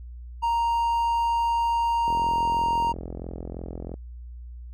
triangle tone, 932.3 Hz, A#5, in tune, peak -19 dBFS, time 0.42-2.93 s, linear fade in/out 20 ms
click train, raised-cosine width 2 ms, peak -22 dBFS, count 81, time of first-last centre 2.08-3.94 s, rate 43 Hz
effects added 60 Hz sine -37 dBFS peak until 4.73 s

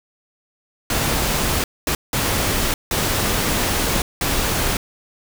pink noise bursts at uneven times, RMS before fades -20 dBFS, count 5, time 0.9-1.64 / 1.87-1.95 / 2.13-2.74 / 2.91-4.02 / 4.21-4.77 s, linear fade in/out 2 ms, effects none

